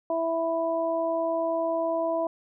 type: harmonic tone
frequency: 329.6 Hz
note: E4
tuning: in tune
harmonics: 1 / 2 / 3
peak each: -32 / -25 / -33 dBFS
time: 0.1-2.27 s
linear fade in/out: 2 ms
effects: none